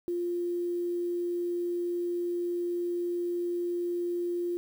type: tone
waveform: sine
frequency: 349.2 Hz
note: F4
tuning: in tune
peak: -28 dBFS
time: 0.08-4.57 s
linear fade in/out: 0 ms
effects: 9-bit